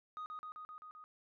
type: tone with echo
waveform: sine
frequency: 1244.5 Hz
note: D#6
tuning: in tune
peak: -39 dBFS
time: 0.17-0.26 s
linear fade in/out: 0 ms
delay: 130 ms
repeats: 6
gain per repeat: -2 dB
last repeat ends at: 1.04 s
effects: tanh soft clip ceiling -40 dBFS